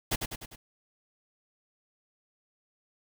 pink noise with echo, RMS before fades -28 dBFS, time 0.11-0.16 s, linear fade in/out 10 ms, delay 100 ms, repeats 4, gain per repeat -5 dB, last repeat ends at 0.56 s, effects none

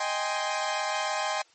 sawtooth chord, Ab major seventh, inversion second, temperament equal with one note detuned, 624.1 / 784 / 830.6 / 1046.5 Hz, Eb5 / G5 / Ab5 / C6, +5 / 0 / 0 / 0 cents, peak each -29 dBFS, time 0-1.42 s, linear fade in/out 5 ms, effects white hiss -61 dBFS RMS until 1.54 s + MP3 32 kbps

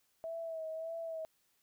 sine tone with vibrato, 650 Hz, E5, 24 cents flat, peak -38 dBFS, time 0.24-1.25 s, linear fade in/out 0 ms, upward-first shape sine, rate 1.7 Hz, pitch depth 37 cents each way, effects white hiss -75 dBFS RMS until 1.62 s

